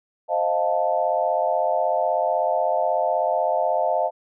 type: chord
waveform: sine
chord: F dominant seventh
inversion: second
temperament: equal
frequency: 523.3 / 622.3 / 698.5 / 880 Hz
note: C5 / Eb5 / F5 / A5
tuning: 0 / 0 / 0 / 0 cents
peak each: -27 / -23 / -23 / -26 dBFS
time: 0.28-4.11 s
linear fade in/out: 50 ms
effects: none